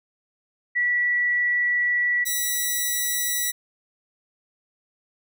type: tone pair in turn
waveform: sine / 5% pulse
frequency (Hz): 1949 / 1949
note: B6 / B6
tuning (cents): -23 / -23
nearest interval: unison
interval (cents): 0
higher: neither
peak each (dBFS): -19 / -12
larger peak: second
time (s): 0.75-2.25 / 2.25-3.52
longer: first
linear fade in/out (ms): 20
effects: none